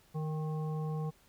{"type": "harmonic tone with a mistuned harmonic", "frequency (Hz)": 154.9, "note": "D#3", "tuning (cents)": -7, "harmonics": [1, 3, 5, 7], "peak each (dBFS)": [-33, -43, -47, -50], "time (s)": [0.14, 1.11], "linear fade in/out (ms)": 20, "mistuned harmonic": 5, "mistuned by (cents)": 25, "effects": ["pink hiss -65 dBFS RMS until 1.28 s"]}